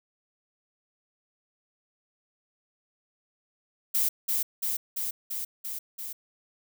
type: noise with echo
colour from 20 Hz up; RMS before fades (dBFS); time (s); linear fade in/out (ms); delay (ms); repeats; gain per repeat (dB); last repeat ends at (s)
violet; -25; 3.94-4.09; 10; 340; 6; -2; 6.13
effects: none